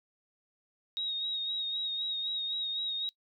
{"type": "tone with vibrato", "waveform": "sine", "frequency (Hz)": 3771, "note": "A#7", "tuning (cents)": 19, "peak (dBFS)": -31, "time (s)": [0.97, 3.09], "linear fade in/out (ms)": 0, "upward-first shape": "sine", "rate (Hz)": 3.9, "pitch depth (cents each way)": 35, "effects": ["noise-tail reverb RT60 0.1 s tail -21 dB re dry"]}